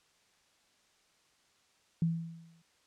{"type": "tone with exponential decay", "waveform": "sine", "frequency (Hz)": 165.6, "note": "E3", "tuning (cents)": 8, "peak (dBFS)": -24, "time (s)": [2.02, 2.62], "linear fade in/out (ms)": 2, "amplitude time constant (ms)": 130, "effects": ["white hiss -69 dBFS RMS until 2.86 s", "low-pass 7000 Hz 12 dB/octave"]}